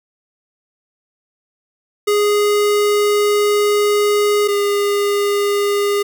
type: tone pair in turn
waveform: square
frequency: 413.9 / 406.8 Hz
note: G#4 / G#4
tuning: -6 / -36 cents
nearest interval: unison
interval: 30 cents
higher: first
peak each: -13 / -15 dBFS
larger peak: first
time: 2.07-4.48 / 4.48-6.03 s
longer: first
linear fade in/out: 10 ms
effects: none